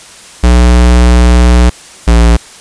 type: tone pair in turn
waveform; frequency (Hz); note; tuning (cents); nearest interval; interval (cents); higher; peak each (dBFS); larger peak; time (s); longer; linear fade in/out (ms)
square; 60.6 / 57.91; B1 / A#1; -32 / -11; minor second; 79; first; -3; neither; 0.43-1.7 / 2.07-2.37; first; 10
effects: white hiss -33 dBFS RMS until 2.6 s + resampled to 22050 Hz